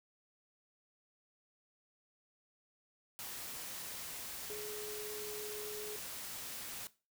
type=tone in noise; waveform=sine; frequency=421.7 Hz; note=G#4; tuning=26 cents sharp; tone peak=-43 dBFS; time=4.5-5.96 s; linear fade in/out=0 ms; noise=white; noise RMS=-45 dBFS; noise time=3.19-6.87 s; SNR=-1 dB; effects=noise-tail reverb RT60 0.3 s tail -17 dB re dry